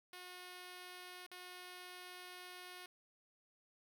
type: tone with dropouts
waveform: 5% pulse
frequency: 361.6 Hz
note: F#4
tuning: 40 cents flat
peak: -39 dBFS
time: 0.13-2.86 s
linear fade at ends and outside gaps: 2 ms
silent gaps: 1.265-1.314 s
effects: none